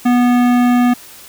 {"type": "tone with hard clipping", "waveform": "sine", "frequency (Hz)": 244.8, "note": "B3", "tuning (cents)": -15, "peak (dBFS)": -11, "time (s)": [0.05, 0.94], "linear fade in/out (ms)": 10, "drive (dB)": 16, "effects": ["white hiss -38 dBFS RMS until 1.28 s"]}